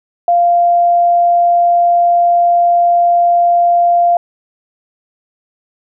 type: tone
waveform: sine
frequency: 695 Hz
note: F5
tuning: 9 cents flat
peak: -7 dBFS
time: 0.28-4.17 s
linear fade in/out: 2 ms
effects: none